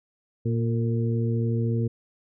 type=harmonic tone with a mistuned harmonic; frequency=116.54 Hz; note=A#2; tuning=in tune; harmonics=1 / 2 / 3 / 4; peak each=-23 / -29 / -34 / -33 dBFS; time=0.45-1.88 s; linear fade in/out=10 ms; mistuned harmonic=4; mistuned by=-35 cents; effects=none